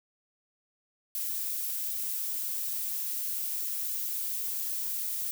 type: noise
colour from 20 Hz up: violet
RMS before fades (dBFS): -33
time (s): 1.15-5.31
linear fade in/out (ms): 0
effects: none